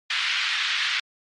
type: band-pass noise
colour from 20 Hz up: white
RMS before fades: -25 dBFS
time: 0.1-1 s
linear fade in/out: 5 ms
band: 1400 to 3700 Hz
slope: 24 dB/octave
effects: MP3 48 kbps